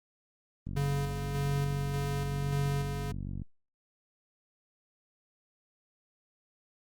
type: click train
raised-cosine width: 5 ms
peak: -26 dBFS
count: 131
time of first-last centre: 0.67-3.418 s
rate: 47.3 Hz
type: tone with tremolo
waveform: square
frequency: 140.8 Hz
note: C#3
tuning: 27 cents sharp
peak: -30 dBFS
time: 0.76-3.12 s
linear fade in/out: 10 ms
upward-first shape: square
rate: 1.7 Hz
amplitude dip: 30%
effects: Opus 32 kbps